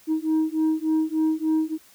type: beating tone pair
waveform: sine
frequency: 313.8 / 317.2 Hz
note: D#4 / D#4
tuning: +15 / +33 cents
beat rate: 3.4 Hz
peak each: -21 dBFS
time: 0.07-1.78 s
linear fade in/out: 50 ms
effects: tanh soft clip ceiling -17 dBFS + white hiss -54 dBFS RMS until 1.94 s